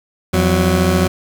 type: tone pair together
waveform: 20% pulse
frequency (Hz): 85.64 / 185.5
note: F2 / F#3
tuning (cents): -33 / +5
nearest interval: octave + minor second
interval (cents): 1338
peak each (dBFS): -10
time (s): 0.33-1.08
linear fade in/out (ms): 10
effects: 7-bit